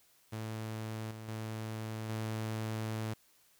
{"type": "tone with level steps", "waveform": "sawtooth", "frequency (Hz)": 110, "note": "A2", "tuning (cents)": 0, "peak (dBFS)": [-34, -40, -34, -31], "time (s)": [0.32, 3.14], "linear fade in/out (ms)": 10, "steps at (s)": [1.11, 1.28, 2.09], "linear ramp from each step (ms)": 2, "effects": ["white hiss -67 dBFS RMS until 3.59 s"]}